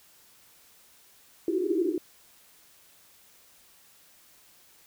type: band-pass noise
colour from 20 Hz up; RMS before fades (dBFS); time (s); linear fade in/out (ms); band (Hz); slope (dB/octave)
pink; -27; 1.48-1.98; 2; 320 to 390; 96
effects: white hiss -58 dBFS RMS until 4.86 s